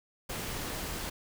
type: noise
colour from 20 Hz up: pink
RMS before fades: -37 dBFS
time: 0.29-1.1 s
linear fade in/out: 10 ms
effects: none